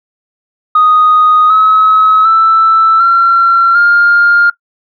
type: tone with pitch steps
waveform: sine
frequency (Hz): 1244.5 / 1283.2 / 1323.1 / 1364.2 / 1406.6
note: D#6 / E6 / E6 / F6 / F6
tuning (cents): 0 / -47 / +6 / -41 / +12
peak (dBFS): -3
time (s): 0.75-4.5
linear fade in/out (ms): 5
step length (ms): 750
effects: noise-tail reverb RT60 0.1 s tail -20 dB re dry + tanh soft clip ceiling 0 dBFS